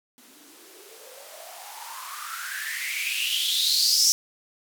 violet noise with band-pass filter sweep, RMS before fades -28 dBFS, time 0.18-4.12 s, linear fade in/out 0 ms, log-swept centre 240 to 5700 Hz, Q 9.2, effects none

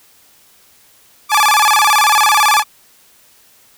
sawtooth tone with vibrato, 1000 Hz, B5, 21 cents sharp, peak -5 dBFS, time 1.29-2.64 s, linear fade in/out 50 ms, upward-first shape square, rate 18 Hz, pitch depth 280 cents each way, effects white hiss -49 dBFS RMS until 3.77 s

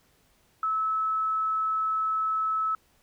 sine tone, 1300 Hz, E6, 24 cents flat, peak -24 dBFS, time 0.63-2.75 s, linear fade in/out 2 ms, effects pink hiss -65 dBFS RMS until 3.02 s

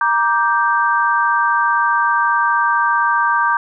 sine chord, G minor, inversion first, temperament just, 940.8 / 1176 / 1568 Hz, Bb5 / D6 / G6, +16 / +2 / 0 cents, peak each -17 dBFS, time 0.01-3.57 s, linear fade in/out 2 ms, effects none

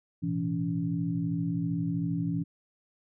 sine tone cluster, 112.2 / 124.8 / 167.6 / 283.7 Hz, A2 / B2 / E3 / C#4, +34 / +19 / +29 / +40 cents, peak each -38 / -37 / -29 / -33 dBFS, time 0.22-2.44 s, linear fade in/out 20 ms, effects none

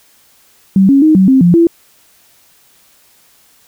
sine tone with pitch steps, 192.6 / 275.5 / 311.8 / 189.5 / 264.2 / 174.4 / 336.3 Hz, G3 / C#4 / D#4 / F#3 / C4 / F3 / E4, -30 / -11 / +4 / +42 / +17 / -2 / +35 cents, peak -4 dBFS, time 0.76-1.67 s, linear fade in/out 2 ms, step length 130 ms, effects white hiss -49 dBFS RMS until 3.67 s

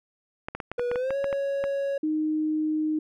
clicks, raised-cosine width 0.5 ms, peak -17 dBFS, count 11, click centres 0.485 / 0.55 / 0.602 / 0.716 / 0.795 / 0.915 / 0.958 / 1.106 / 1.243 / 1.328 / 1.64 s
triangle tone with pitch glide, 486 to 555.1 Hz, B4 to C#5, -28 to +2 cents, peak -23 dBFS, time 0.78-1.98 s, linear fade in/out 5 ms, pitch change +230 cents, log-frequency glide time 0.94-1.16 s
sine tone, 309.3 Hz, D#4, 10 cents flat, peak -23 dBFS, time 2.03-2.99 s, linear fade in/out 5 ms
effects none

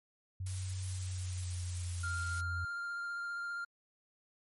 sine tone with pitch glide, 93.7 to 86.92 Hz, F#2 to F2, +22 to -8 cents, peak -36 dBFS, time 0.4-2.65 s, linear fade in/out 5 ms, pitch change -130 cents, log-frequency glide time 0.83-2.18 s
blue noise, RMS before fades -44 dBFS, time 0.46-2.41 s, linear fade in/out 5 ms
triangle tone with vibrato, 1396.9 Hz, F6, in tune, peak -35 dBFS, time 2.03-3.65 s, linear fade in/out 10 ms, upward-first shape triangle, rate 15 Hz, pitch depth 13 cents each way
effects MP3 48 kbps

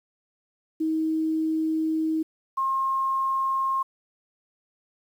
sine tone pair in turn, 317.3 / 1069.8 Hz, D#4 / C6, +34 / +38 cents, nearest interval octave + major sixth, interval 2104 cents, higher second, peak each -22 dBFS, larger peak neither, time 0.8-2.23 / 2.57-3.83 s, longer first, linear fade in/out 10 ms, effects 9-bit

